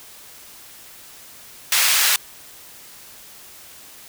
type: high-pass noise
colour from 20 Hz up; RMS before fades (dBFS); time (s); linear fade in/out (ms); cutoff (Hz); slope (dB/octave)
pink; -17; 1.72-2.16; 2; 1800; 12
effects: white hiss -43 dBFS RMS until 4.08 s